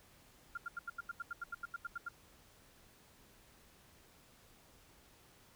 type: tone bursts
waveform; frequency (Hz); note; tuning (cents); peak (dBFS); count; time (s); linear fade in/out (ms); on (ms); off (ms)
sine; 1396.9; F6; 0; -38; 15; 0.55-2.087; 5; 25; 83
effects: pink hiss -64 dBFS RMS until 5.55 s